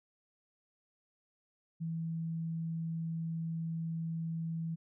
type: tone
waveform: sine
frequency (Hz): 163.9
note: E3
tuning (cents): -10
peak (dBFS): -34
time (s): 1.8-4.76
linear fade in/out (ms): 20
effects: none